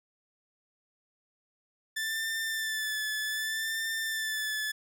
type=tone with vibrato; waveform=sawtooth; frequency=1760 Hz; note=A6; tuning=in tune; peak=-27 dBFS; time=1.96-4.72 s; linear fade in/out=10 ms; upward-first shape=sine; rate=0.65 Hz; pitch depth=32 cents each way; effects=none